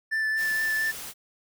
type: tone with vibrato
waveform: triangle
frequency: 1760 Hz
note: A6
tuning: in tune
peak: -22 dBFS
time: 0.11-0.92 s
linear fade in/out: 20 ms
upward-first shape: sine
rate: 4.3 Hz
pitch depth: 13 cents each way
type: noise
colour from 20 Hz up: white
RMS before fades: -38 dBFS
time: 0.36-1.14 s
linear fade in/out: 50 ms
effects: none